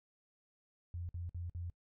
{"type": "tone bursts", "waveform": "sine", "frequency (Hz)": 86.8, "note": "F2", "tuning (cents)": -10, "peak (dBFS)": -39, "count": 4, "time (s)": [0.94, 1.699], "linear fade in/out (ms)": 0, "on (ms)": 150, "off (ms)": 53, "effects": ["noise-tail reverb RT60 0.1 s tail -24 dB re dry"]}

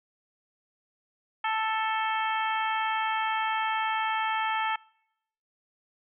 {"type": "harmonic tone with a mistuned harmonic", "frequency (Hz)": 440.2, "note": "A4", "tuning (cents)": 1, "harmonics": [2, 3, 4, 5, 6, 7], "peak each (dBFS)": [-28, -32, -34, -36, -38, -39], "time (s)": [1.44, 4.76], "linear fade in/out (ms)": 5, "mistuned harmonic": 7, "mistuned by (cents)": 46, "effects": ["noise-tail reverb RT60 0.8 s tail -26 dB re dry"]}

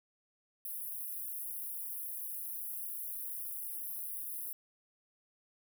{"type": "high-pass noise", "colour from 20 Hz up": "white", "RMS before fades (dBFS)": -41, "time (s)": [0.65, 4.53], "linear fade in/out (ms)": 2, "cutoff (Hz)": 10000, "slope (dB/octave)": 96, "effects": []}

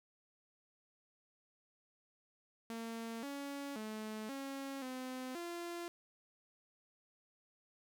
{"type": "tone with pitch steps", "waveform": "sawtooth", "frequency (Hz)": [228.3, 281.2, 216.4, 273.4, 256.6, 344.3], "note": ["A#3", "C#4", "A3", "C#4", "C4", "F4"], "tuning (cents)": [-36, 25, -29, -24, -34, -25], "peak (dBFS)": -38, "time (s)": [2.7, 5.88], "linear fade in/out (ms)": 0, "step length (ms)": 530, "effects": []}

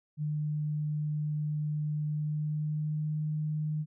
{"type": "tone with pitch glide", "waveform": "sine", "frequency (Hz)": [150.7, 152.98], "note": ["D3", "D#3"], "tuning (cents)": [45, -29], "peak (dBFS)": -29, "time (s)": [0.17, 3.86], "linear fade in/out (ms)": 50, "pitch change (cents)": 26, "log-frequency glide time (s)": [2.05, 3.15], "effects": []}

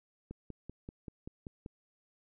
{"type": "click train", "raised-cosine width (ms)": 3, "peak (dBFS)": -30, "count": 8, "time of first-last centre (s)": [0.31, 1.661], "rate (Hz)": 5.18, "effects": []}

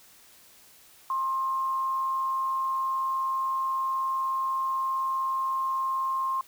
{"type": "tone with amplitude modulation", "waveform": "sine", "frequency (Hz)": 1061, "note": "C6", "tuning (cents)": 24, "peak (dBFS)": -24, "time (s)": [1.1, 6.41], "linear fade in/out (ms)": 2, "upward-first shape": "sine", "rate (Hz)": 159, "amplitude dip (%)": 25, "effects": ["white hiss -55 dBFS RMS until 6.47 s"]}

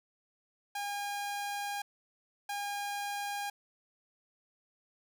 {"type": "tone bursts at uneven times", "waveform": "sawtooth", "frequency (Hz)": 812, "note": "G#5", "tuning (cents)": -39, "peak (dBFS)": -31, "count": 2, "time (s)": [[0.75, 1.82], [2.49, 3.5]], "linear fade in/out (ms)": 5, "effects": []}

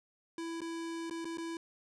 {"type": "tone with dropouts", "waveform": "square", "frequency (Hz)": 331.7, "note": "E4", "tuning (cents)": 11, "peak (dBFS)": -38, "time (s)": [0.38, 1.57], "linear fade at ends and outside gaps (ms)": 2, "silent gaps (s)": [[0.606, 0.616], [1.098, 1.109], [1.246, 1.253], [1.373, 1.382]], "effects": ["resampled to 22050 Hz"]}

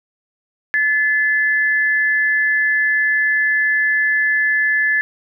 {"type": "tone pair together", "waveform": "sine", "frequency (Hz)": [1730.3, 2037], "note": ["A6", "C7"], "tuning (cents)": [-29, -47], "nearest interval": "minor third", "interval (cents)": 282, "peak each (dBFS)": [-14, -22], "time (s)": [0.74, 5.01], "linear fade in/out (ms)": 0, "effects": []}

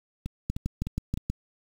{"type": "two click trains", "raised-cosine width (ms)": 5, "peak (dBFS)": [-15, -20], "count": [6, 4], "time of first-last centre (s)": [[0.5, 1.3], [0.26, 1.175]], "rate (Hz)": [6.25, 3.28], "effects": ["7-bit"]}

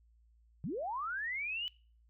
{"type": "linear sweep", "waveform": "sine", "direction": "up", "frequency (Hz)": [125, 3009], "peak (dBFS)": -35, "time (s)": [0.64, 1.68], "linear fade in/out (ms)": 0, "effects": ["noise-tail reverb RT60 0.4 s tail -23 dB re dry", "added 57 Hz sine -63 dBFS peak until 2.09 s"]}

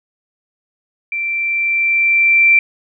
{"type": "tone with level ramp", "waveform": "sine", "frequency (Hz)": 2349, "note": "D7", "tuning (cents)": 0, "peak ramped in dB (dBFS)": [-18, -6], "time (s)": [1.12, 2.59], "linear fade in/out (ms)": 2, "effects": []}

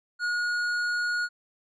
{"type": "tone with tanh clipping", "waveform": "triangle", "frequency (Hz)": 1444, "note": "F#6", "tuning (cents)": -43, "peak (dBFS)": -27, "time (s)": [0.19, 1.29], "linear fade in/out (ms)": 50, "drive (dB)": 17, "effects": ["low-pass 7000 Hz 12 dB/octave"]}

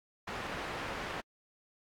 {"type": "low-pass noise", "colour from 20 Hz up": "white", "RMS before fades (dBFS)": -40, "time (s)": [0.27, 1.21], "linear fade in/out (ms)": 10, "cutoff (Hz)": 1700, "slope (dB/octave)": 12, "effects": ["AAC 64 kbps"]}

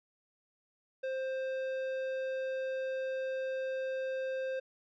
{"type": "tone with tanh clipping", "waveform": "sine", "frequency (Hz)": 525, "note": "C5", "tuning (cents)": 6, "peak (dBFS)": -35, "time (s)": [1.03, 4.6], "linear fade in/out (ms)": 10, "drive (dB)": 12, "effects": []}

